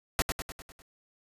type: noise with echo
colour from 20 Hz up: pink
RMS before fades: -25 dBFS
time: 0.19-0.22 s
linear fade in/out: 0 ms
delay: 100 ms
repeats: 6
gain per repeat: -5 dB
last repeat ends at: 0.82 s
effects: resampled to 32000 Hz